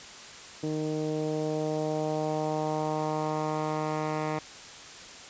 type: tone with low-pass filter sweep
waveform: 10% pulse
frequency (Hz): 154.4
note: D#3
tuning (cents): -13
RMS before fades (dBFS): -30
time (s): 0.63-4.39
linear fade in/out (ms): 5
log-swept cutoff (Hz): 380 to 1700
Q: 1.7
effects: white hiss -45 dBFS RMS until 5.29 s + resampled to 16000 Hz